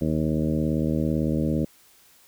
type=harmonic tone with a mistuned harmonic; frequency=77.78 Hz; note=D#2; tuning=in tune; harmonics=1 / 2 / 3 / 4 / 5 / 6 / 7 / 8; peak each=-31 / -26 / -26 / -28 / -36 / -35 / -33 / -41 dBFS; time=0.01-1.65 s; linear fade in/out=5 ms; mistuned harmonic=1; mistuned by=-22 cents; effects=white hiss -56 dBFS RMS until 2.27 s